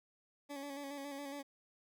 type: tone with vibrato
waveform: 20% pulse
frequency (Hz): 281.4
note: C#4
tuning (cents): +26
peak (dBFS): -38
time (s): 0.49-1.43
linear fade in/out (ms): 20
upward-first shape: square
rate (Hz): 7.2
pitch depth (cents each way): 34
effects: none